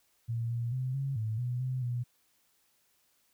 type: tone with pitch steps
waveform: sine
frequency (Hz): 116.1 / 118.1 / 128.8 / 136.8 / 109.8 / 123.3 / 128.5 / 121.7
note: A#2 / A#2 / C3 / C#3 / A2 / B2 / C3 / B2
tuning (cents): -7 / +23 / -27 / -23 / -3 / -2 / -31 / -25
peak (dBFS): -30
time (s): 0.28-2.04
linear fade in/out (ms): 20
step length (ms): 220
effects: white hiss -71 dBFS RMS until 3.33 s